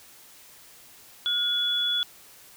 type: tone pair together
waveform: sine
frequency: 1432 / 3410 Hz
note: F6 / G#7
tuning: +43 / +45 cents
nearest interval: octave + minor third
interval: 1502 cents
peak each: -33 / -23 dBFS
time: 1.26-2.03 s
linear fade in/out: 0 ms
effects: white hiss -51 dBFS RMS until 2.56 s